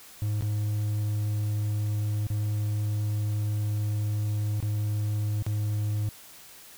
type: tone with dropouts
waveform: triangle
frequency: 105.2 Hz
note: G#2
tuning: 23 cents sharp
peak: -23 dBFS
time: 0.22-6.09 s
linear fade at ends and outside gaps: 0 ms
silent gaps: 0.409-0.423 / 2.268-2.302 / 4.603-4.627 / 5.424-5.465 s
effects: white hiss -49 dBFS RMS until 6.77 s